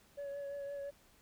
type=tone with vibrato; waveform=sine; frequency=564 Hz; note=C#5; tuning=30 cents sharp; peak=-37 dBFS; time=0.17-0.91 s; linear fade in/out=20 ms; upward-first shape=triangle; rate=5.8 Hz; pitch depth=25 cents each way; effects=tanh soft clip ceiling -39 dBFS + pink hiss -66 dBFS RMS until 1.21 s